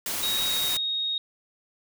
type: noise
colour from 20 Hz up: white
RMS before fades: -30 dBFS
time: 0.06-0.77 s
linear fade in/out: 2 ms
type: tone with pitch glide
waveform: sine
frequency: 3787 to 3741 Hz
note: A#7 to A#7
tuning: +27 to +5 cents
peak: -25 dBFS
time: 0.23-1.18 s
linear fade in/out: 2 ms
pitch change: -22 cents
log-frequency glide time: 0.45-0.75 s
effects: none